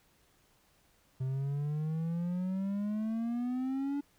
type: exponential sweep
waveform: triangle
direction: up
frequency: 128.9 to 287.9 Hz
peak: -29 dBFS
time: 1.2-4.01 s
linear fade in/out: 10 ms
effects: pink hiss -68 dBFS RMS until 4.18 s